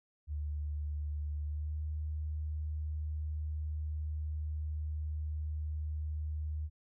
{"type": "tone with pitch glide", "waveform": "sine", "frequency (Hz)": [74.3, 76.43], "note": ["D2", "D#2"], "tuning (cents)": [21, -30], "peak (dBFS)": -34, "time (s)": [0.27, 6.7], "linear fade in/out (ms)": 50, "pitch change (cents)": 49, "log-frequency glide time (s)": [1.41, 1.78], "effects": []}